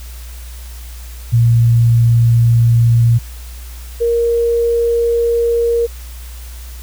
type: tone pair in turn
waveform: sine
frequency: 117 / 468 Hz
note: A#2 / A#4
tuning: +7 / +7 cents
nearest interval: 2 octaves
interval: 2400 cents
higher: second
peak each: -7 / -11 dBFS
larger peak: first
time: 1.32-3.19 / 4-5.87 s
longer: neither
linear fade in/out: 20 ms
effects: added 60 Hz sine -28 dBFS peak until 6.82 s + white hiss -39 dBFS RMS until 6.82 s